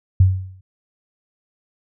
sine tone with exponential decay, 93.8 Hz, F#2, 24 cents sharp, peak -6 dBFS, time 0.2-0.61 s, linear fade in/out 5 ms, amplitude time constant 89 ms, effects none

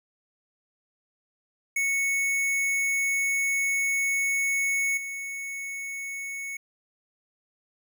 square tone with level steps, 2211 Hz, C#7, 5 cents flat, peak -24 / -33 dBFS, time 1.76-6.57 s, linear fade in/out 5 ms, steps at 4.97 s, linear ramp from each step 5 ms, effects none

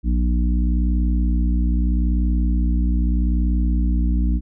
harmonic tone with a mistuned harmonic, 60.8 Hz, B1, 26 cents flat, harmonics 1 / 3 / 4 / 5, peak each -16 / -26 / -28 / -30 dBFS, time 0.03-4.41 s, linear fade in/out 50 ms, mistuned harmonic 1, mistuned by -88 cents, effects none

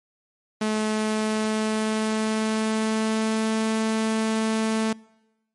sawtooth tone with pitch glide, 215.7 to 220.7 Hz, A3 to A3, -34 to +5 cents, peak -18 dBFS, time 0.61-4.93 s, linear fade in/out 5 ms, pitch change +39 cents, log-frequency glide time 0.84-3.68 s, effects noise-tail reverb RT60 1.0 s tail -25 dB re dry + MP3 48 kbps

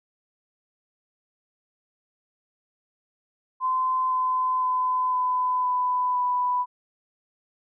sine tone with pitch steps, 1029 / 1021.3 / 1013.7 / 1006.1 / 998.6 / 991.1 Hz, C6 / C6 / B5 / B5 / B5 / B5, -29 / -42 / +45 / +32 / +19 / +6 cents, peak -21 dBFS, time 3.6-6.66 s, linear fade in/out 50 ms, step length 510 ms, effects none

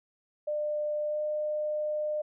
sine tone with pitch glide, 599 to 604.6 Hz, D5 to D#5, +34 to -50 cents, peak -28 dBFS, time 0.47-2.22 s, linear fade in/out 10 ms, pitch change +16 cents, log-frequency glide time 1.07-1.19 s, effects none

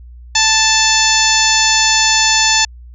harmonic tone, 880 Hz, A5, in tune, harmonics 1 / 2 / 3 / 4 / 5 / 6 / 7 / 8, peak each -18 / -18 / -18 / -18 / -18 / -18 / -18 / -18 dBFS, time 0.35-2.65 s, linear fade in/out 5 ms, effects added 60 Hz sine -33 dBFS peak until 2.94 s

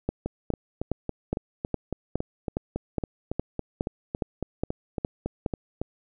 two click trains, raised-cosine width 2 ms, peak -12 / -15 dBFS, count 14 / 21, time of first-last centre 0.09-5.462 / 0.26-5.816 s, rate 2.42 / 3.6 Hz, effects none

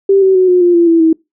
sine tone with pitch steps, 392 / 381.3 / 370.9 / 360.7 / 350.8 / 341.3 / 331.9 / 322.8 Hz, G4 / G4 / F#4 / F#4 / F4 / F4 / E4 / E4, 0 / -48 / +4 / -44 / +8 / -40 / +12 / -36 cents, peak -5 dBFS, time 0.09-1.13 s, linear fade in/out 5 ms, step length 130 ms, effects noise-tail reverb RT60 0.2 s tail -24 dB re dry

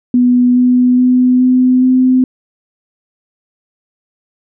sine tone with pitch steps, 246.9 / 249.2 / 251.5 / 253.8 / 256.2 Hz, B3 / B3 / B3 / B3 / C4, 0 / +16 / +32 / +47 / -36 cents, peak -6 dBFS, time 0.14-2.24 s, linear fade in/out 2 ms, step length 420 ms, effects none

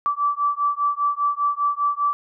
sine beating tone pair, 1157 / 1162 Hz, D6 / D6, -26 / -19 cents, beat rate 5 Hz, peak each -22 dBFS, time 0.06-2.13 s, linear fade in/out 0 ms, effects none

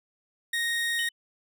30% pulse tone, 1864.7 Hz, A#6, in tune, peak -23 dBFS, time 0.53-1.09 s, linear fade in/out 5 ms
sine tone with exponential decay, 3009 Hz, F#7, 28 cents sharp, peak -29 dBFS, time 0.99-1.12 s, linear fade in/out 1 ms, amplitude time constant 28 ms
effects none

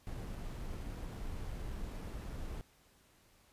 brown noise with sample-and-hold, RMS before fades -42 dBFS, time 0.07-2.61 s, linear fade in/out 0 ms, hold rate 11025 Hz, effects pink hiss -67 dBFS RMS until 3.52 s + resampled to 32000 Hz

